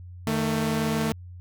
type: tone pair together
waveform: sawtooth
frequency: 155.56 / 222.9 Hz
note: D#3 / A3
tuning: 0 / +23 cents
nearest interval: tritone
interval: 623 cents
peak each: -24 / -21 dBFS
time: 0.27-1.12 s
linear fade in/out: 0 ms
effects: added 89 Hz sine -39 dBFS peak until 1.4 s